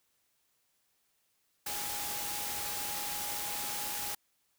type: tone in noise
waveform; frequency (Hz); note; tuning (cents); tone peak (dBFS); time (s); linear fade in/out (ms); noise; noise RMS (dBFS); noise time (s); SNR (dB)
sine; 826; G#5; -10; -44; 1.66-4.15; 5; white; -37; 1.66-4.15; -10
effects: white hiss -75 dBFS RMS until 4.58 s